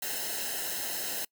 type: noise with comb filter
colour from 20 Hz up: white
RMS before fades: -34 dBFS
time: 0.02-1.25 s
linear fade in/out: 5 ms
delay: 0.86 ms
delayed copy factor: -0.75
effects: noise-tail reverb RT60 0.1 s tail -25 dB re dry